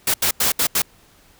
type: noise bursts at uneven times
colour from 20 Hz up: white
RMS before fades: -18 dBFS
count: 5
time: 0.07-0.14 / 0.22-0.31 / 0.4-0.52 / 0.59-0.67 / 0.75-0.82 s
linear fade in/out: 5 ms
effects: pink hiss -53 dBFS RMS until 1.39 s